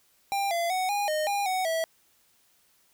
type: tone with pitch steps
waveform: square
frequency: 795 / 682 / 744 / 817 / 615 / 808 / 746 / 652 Hz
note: G5 / F5 / F#5 / G#5 / D#5 / G#5 / F#5 / E5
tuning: +24 / -41 / +9 / -29 / -20 / -48 / +14 / -19 cents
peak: -26 dBFS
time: 0.32-1.84 s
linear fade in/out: 0 ms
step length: 190 ms
effects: white hiss -65 dBFS RMS until 2.93 s